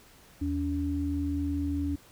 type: tone pair together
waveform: sine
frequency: 80 / 285.1 Hz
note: D#2 / C#4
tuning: +49 / +49 cents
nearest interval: octave + minor seventh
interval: 2200 cents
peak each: -31 / -29 dBFS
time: 0.41-1.96 s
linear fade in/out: 10 ms
effects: pink hiss -56 dBFS RMS until 2.11 s